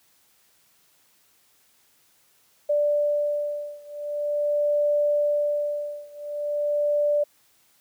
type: beating tone pair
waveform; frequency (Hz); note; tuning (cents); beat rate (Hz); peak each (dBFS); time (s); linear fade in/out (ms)
sine; 587.3 / 587.74; D5 / D5; 0 / +1; 0.44; -24 / -25; 2.69-7.24; 10
effects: white hiss -62 dBFS RMS until 7.8 s + high-pass 60 Hz 12 dB/octave